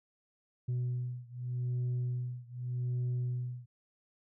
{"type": "beating tone pair", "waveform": "sine", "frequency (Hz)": [123.47, 124.31], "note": ["B2", "B2"], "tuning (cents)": [0, 12], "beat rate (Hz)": 0.84, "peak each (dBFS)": [-33, -34], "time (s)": [0.68, 3.66], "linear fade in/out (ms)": 10, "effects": ["tanh soft clip ceiling -29 dBFS"]}